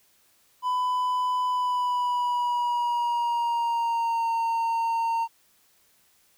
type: tone with pitch glide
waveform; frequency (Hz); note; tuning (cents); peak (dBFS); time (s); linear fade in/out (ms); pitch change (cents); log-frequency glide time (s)
triangle; 1000 to 917; B5 to A#5; +21 to -29; -21; 0.62-5.28; 50; -150; 1.48-4.31
effects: white hiss -63 dBFS RMS until 6.37 s